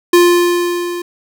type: tone with level ramp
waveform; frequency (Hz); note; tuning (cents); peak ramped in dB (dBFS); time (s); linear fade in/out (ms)
square; 349.8; F4; +3; -5 to -21; 0.13-1.02; 5
effects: none